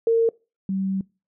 sine tone pair in turn, 457.3 / 192.27 Hz, A#4 / G3, -33 / -33 cents, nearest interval octave + minor third, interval 1500 cents, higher first, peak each -15 / -22 dBFS, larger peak first, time 0.07-0.29 / 0.69-1.01 s, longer second, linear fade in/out 2 ms, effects noise-tail reverb RT60 0.3 s tail -24 dB re dry

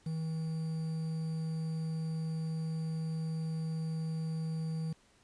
triangle tone with quantisation, 160.3 Hz, E3, 48 cents flat, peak -31 dBFS, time 0.06-4.93 s, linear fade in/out 5 ms, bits 9, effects pink hiss -66 dBFS RMS until 5.23 s + resampled to 22050 Hz

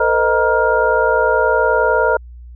sine tone cluster, 450.5 / 510 / 621 / 944 / 1407 Hz, A4 / C5 / D#5 / A#5 / F6, +41 / -44 / -3 / +22 / +12 cents, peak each -18 dBFS, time 0-2.17 s, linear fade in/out 5 ms, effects added 60 Hz sine -33 dBFS peak until 2.55 s

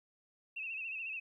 sine tone with vibrato, 2637 Hz, E7, in tune, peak -38 dBFS, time 0.56-1.2 s, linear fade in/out 10 ms, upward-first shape sine, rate 14 Hz, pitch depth 72 cents each way, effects 13-bit

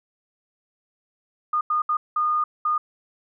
sine tone bursts at uneven times, 1223 Hz, D#6, 30 cents flat, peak -19 dBFS, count 5, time 1.53-1.61 / 1.7-1.82 / 1.89-1.97 / 2.16-2.44 / 2.65-2.78 s, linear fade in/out 5 ms, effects none

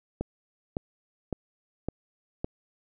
click train, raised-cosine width 2 ms, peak -16 dBFS, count 5, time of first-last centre 0.21-2.445 s, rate 1.79 Hz, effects none

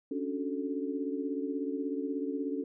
sine chord, D major seventh, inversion third, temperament equal, 277.2 / 293.7 / 370 / 440 Hz, C#4 / D4 / F#4 / A4, 0 / 0 / 0 / 0 cents, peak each -34 / -38 / -40 / -38 dBFS, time 0.11-2.64 s, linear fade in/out 5 ms, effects none

